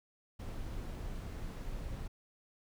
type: noise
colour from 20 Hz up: brown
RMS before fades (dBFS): -41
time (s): 0.39-2.08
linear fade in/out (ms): 10
effects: none